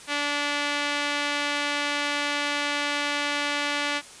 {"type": "tone with band-pass filter", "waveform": "sawtooth", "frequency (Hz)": 290, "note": "D4", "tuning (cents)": -22, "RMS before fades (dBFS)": -27, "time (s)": [0.07, 4.02], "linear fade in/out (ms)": 50, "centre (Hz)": 2600, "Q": 1, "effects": ["white hiss -45 dBFS RMS until 4.2 s", "resampled to 22050 Hz"]}